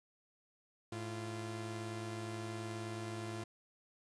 sawtooth tone pair together, 108.51 / 344.5 Hz, A2 / F4, -24 / -24 cents, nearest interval octave + minor sixth, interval 2000 cents, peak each -39 / -40 dBFS, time 0.92-3.44 s, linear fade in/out 5 ms, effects resampled to 24000 Hz + 11-bit

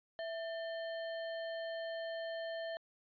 sine tone with sample-and-hold, 660 Hz, E5, 2 cents sharp, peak -38 dBFS, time 0.19-2.77 s, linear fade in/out 0 ms, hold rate 2450 Hz, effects resampled to 11025 Hz

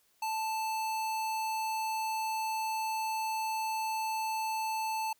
square tone, 880 Hz, A5, in tune, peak -32 dBFS, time 0.22-5.13 s, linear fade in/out 5 ms, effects white hiss -70 dBFS RMS until 5.19 s

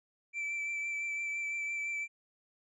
triangle tone with vibrato, 2330 Hz, D7, 14 cents flat, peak -32 dBFS, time 0.33-2.08 s, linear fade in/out 50 ms, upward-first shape triangle, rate 5.9 Hz, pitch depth 21 cents each way, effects resampled to 24000 Hz

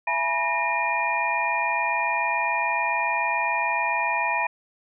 sine tone cluster, 669 / 840 / 967 / 1838 / 2420 Hz, E5 / G#5 / B5 / A#6 / D#7, +25 / +19 / -37 / -25 / -49 cents, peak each -32 / -29 / -26 / -30 / -26 dBFS, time 0.07-4.47 s, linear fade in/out 5 ms, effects none

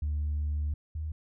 sine tone pair in turn, 74.5 / 77.73 Hz, D2 / D#2, +25 / -1 cents, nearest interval minor second, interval 74 cents, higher second, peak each -26 / -31 dBFS, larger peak first, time 0.02-0.74 / 0.95-1.12 s, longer first, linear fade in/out 5 ms, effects tanh soft clip ceiling -25 dBFS

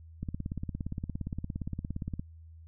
click train, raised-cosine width 5 ms, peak -22 dBFS, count 35, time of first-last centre 0.23-2.195 s, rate 17.3 Hz, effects added 81 Hz sine -48 dBFS peak until 2.67 s

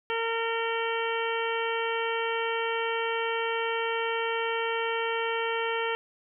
harmonic tone with a mistuned harmonic, 457.5 Hz, A#4, 32 cents flat, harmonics 1 / 2 / 3 / 4 / 5 / 6 / 7, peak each -30 / -33 / -35 / -36 / -37 / -38 / -38 dBFS, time 0.1-5.95 s, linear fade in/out 0 ms, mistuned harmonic 7, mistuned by -48 cents, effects none

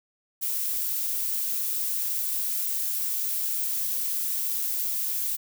violet noise, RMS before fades -28 dBFS, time 0.41-5.37 s, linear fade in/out 20 ms, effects none

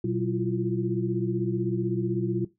sine tone cluster, 122.3 / 189 / 336.7 / 352.6 Hz, B2 / F#3 / E4 / F4, -16 / +37 / +37 / +17 cents, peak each -30 dBFS, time 0.04-2.45 s, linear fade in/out 5 ms, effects noise-tail reverb RT60 0.2 s tail -17 dB re dry

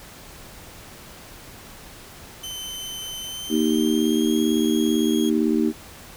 sawtooth tone with pitch glide, 3061 to 3281 Hz, G7 to G#7, -42 to -22 cents, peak -28 dBFS, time 2.43-5.3 s, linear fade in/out 10 ms, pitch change +120 cents, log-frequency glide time 3.26-4.44 s
sine chord, Eb major, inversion second, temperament just, 233.3 / 311.1 / 388.9 Hz, Bb3 / Eb4 / G4, +2 / 0 / -14 cents, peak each -21 / -21 / -25 dBFS, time 3.49-5.73 s, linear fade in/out 50 ms
effects pink hiss -43 dBFS RMS until 6.16 s

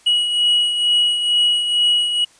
triangle beating tone pair, 2913 / 2915.2 Hz, F#7 / F#7, -28 / -26 cents, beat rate 2.2 Hz, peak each -13 / -22 dBFS, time 0.06-2.25 s, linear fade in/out 10 ms, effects white hiss -51 dBFS RMS until 2.39 s + resampled to 22050 Hz

